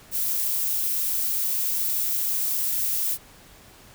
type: noise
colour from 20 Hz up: violet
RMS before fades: -25 dBFS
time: 0.11-3.18 s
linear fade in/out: 50 ms
effects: pink hiss -50 dBFS RMS until 3.94 s